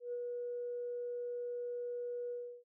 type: tone with ADSR envelope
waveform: sine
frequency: 484.7 Hz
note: B4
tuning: 32 cents flat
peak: -35 dBFS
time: 0-2.64 s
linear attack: 130 ms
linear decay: 38 ms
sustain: -2 dB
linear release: 330 ms
effects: tanh soft clip ceiling -31 dBFS